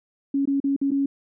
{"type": "tone with dropouts", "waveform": "sine", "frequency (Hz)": 277.2, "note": "C#4", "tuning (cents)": 0, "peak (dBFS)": -19, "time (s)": [0.34, 1.06], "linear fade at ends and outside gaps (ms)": 5, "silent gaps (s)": [[0.455, 0.474], [0.602, 0.641], [0.764, 0.814], [0.908, 0.915]], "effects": []}